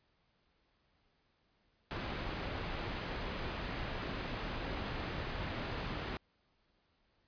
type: low-pass noise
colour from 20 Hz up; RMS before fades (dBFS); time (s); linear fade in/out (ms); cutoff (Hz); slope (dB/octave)
pink; -40; 1.91-6.17; 0; 3400; 12
effects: pink hiss -75 dBFS RMS until 7.27 s + resampled to 11025 Hz